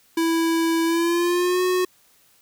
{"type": "tone with pitch glide", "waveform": "square", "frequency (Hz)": [329.6, 365.7], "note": ["E4", "F#4"], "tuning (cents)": [0, -20], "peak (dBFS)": -19, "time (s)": [0.17, 1.85], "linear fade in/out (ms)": 5, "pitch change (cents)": 180, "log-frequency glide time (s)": [0.85, 1.62], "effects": ["white hiss -58 dBFS RMS until 2.41 s"]}